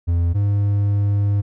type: tone pair in turn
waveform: triangle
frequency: 85.5 / 101.5 Hz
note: F2 / G#2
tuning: -36 / -39 cents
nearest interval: minor third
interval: 297 cents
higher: second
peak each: -13 dBFS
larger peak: neither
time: 0.07-0.34 / 0.34-1.42 s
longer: second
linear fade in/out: 20 ms
effects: none